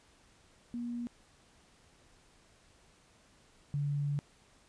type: tone pair in turn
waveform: sine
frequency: 238.9 / 143.84 Hz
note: A#3 / D3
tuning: +43 / -36 cents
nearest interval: major sixth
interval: 879 cents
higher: first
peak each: -35 / -30 dBFS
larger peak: second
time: 0.74-1.07 / 3.74-4.19 s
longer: second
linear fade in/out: 0 ms
effects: pink hiss -64 dBFS RMS until 4.68 s + resampled to 22050 Hz